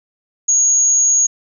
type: tone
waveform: sine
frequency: 6645 Hz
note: G#8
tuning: in tune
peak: -10 dBFS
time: 0.48-1.27 s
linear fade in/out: 10 ms
effects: none